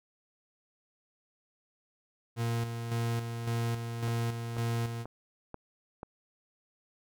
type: tone with tremolo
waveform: 40% pulse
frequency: 116.54 Hz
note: A#2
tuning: in tune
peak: -28 dBFS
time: 2.36-5.06 s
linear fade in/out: 50 ms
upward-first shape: square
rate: 1.8 Hz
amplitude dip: 50%
type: click train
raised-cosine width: 1 ms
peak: -26 dBFS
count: 5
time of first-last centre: 4.08-6.031 s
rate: 2.05 Hz
effects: none